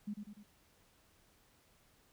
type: tone with echo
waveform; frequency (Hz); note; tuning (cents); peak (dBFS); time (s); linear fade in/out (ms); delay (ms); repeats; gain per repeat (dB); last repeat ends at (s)
sine; 207.7; G#3; 0; -37; 0.07-0.14; 10; 98; 3; -5; 0.434
effects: pink hiss -69 dBFS RMS until 2.12 s